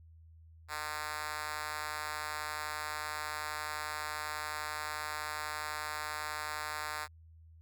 5% pulse tone with high-pass filter, 151.8 Hz, D#3, 42 cents flat, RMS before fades -39 dBFS, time 0.68-7.08 s, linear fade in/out 50 ms, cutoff 1000 Hz, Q 0.95, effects added 81 Hz sine -54 dBFS peak until 7.61 s

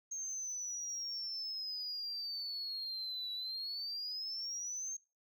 sine exponential two-way sweep, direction down then up, 6440 to 3917 to 6440 Hz, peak -37 dBFS, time 0.11-4.97 s, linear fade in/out 10 ms, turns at 3.33 s, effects noise-tail reverb RT60 0.3 s tail -24 dB re dry + tanh soft clip ceiling -35 dBFS

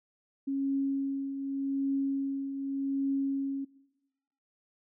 sine tone with tremolo, 274.1 Hz, C#4, 19 cents flat, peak -26 dBFS, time 0.47-3.65 s, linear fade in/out 10 ms, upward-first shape triangle, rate 0.85 Hz, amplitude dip 60%, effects noise-tail reverb RT60 1.0 s tail -20 dB re dry

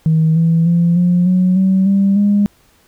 sine tone with pitch steps, 159.3 / 165.01 / 170.93 / 177.06 / 183.41 / 189.99 / 196.8 / 203.9 Hz, D#3 / E3 / F3 / F3 / F#3 / F#3 / G3 / G#3, +41 / +2 / -37 / +24 / -15 / +46 / +7 / -32 cents, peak -8 dBFS, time 0.06-2.46 s, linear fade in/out 0 ms, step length 300 ms, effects tanh soft clip ceiling -5 dBFS + pink hiss -53 dBFS RMS until 2.87 s

